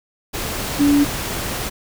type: tone in noise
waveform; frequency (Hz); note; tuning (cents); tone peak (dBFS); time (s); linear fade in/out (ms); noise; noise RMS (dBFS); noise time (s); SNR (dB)
sine; 287.2; D4; -39; -11; 0.79-1.05; 20; pink; -25; 0.33-1.7; +11
effects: none